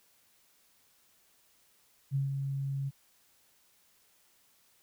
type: tone with ADSR envelope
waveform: sine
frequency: 137.5 Hz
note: C#3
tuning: 14 cents flat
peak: -26 dBFS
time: 2.11-2.91 s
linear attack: 43 ms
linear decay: 140 ms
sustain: -5 dB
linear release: 31 ms
effects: white hiss -67 dBFS RMS until 4.82 s